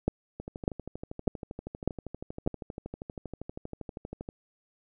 two click trains, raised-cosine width 2 ms, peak -11 / -24 dBFS, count 5 / 50, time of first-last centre 0.08-2.475 / 0.4-4.289 s, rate 1.67 / 12.6 Hz, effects none

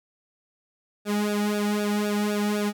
sawtooth tone with flanger, 207.7 Hz, G#3, in tune, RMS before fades -25 dBFS, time 1.05-2.73 s, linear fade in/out 50 ms, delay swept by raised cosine 0.96 to 1.92 ms, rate 3.9 Hz, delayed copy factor -0.95, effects none

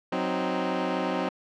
15% pulse chord, C diminished, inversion second, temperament equal, 185 / 261.6 / 311.1 Hz, Gb3 / C4 / Eb4, 0 / 0 / 0 cents, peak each -24 / -23 / -25 dBFS, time 0.12-1.29 s, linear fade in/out 5 ms, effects low-pass 3000 Hz 12 dB/octave

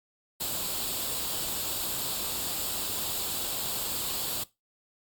white noise with comb filter, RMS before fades -32 dBFS, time 0.4-4.44 s, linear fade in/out 10 ms, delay 0.25 ms, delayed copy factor +0.6, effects noise-tail reverb RT60 0.2 s tail -18 dB re dry + Opus 48 kbps

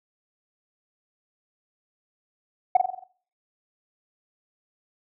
sine tone with echo, 737 Hz, F#5, 7 cents flat, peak -10 dBFS, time 2.75-2.77 s, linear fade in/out 5 ms, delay 45 ms, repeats 6, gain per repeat -5 dB, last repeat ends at 3.04 s, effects noise-tail reverb RT60 0.5 s tail -20 dB re dry + tanh soft clip ceiling -9 dBFS

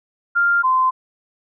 sine tone pair in turn, 1396.9 / 1033.2 Hz, F6 / C6, 0 / -22 cents, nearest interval perfect fourth, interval 522 cents, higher first, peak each -13 dBFS, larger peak neither, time 0.35-0.63 / 0.63-0.91 s, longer neither, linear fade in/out 20 ms, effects none

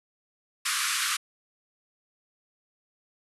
pink band-pass noise, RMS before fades -28 dBFS, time 0.65-1.17 s, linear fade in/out 10 ms, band 1100 to 12000 Hz, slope 96 dB/octave, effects none

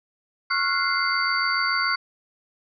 sine tone cluster, 1096 / 1378 / 1465 / 2091 / 4582 Hz, C#6 / F6 / F#6 / C7 / D8, -20 / -24 / -18 / -2 / -44 cents, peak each -27 dBFS, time 0.5-1.96 s, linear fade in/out 10 ms, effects none

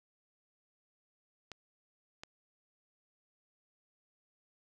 clicks, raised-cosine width 0.2 ms, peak -27 dBFS, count 2, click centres 1.517 / 2.235 s, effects none

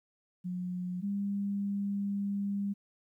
sine tone pair in turn, 180.3 / 200.4 Hz, F#3 / G3, -45 / +38 cents, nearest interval major second, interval 183 cents, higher second, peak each -33 / -30 dBFS, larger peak second, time 0.44-1.02 / 1.02-2.74 s, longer second, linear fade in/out 20 ms, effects 12-bit

